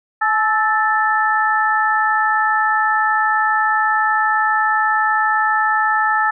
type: tone cluster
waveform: sine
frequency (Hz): 858 / 1310 / 1763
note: A5 / E6 / A6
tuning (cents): -44 / -11 / +3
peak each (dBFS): -18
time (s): 0.21-6.31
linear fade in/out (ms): 10
effects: none